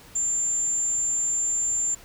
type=tone; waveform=sine; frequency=7260 Hz; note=A#8; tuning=47 cents flat; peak=-22 dBFS; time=0.15-1.95 s; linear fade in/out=10 ms; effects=pink hiss -49 dBFS RMS until 2.04 s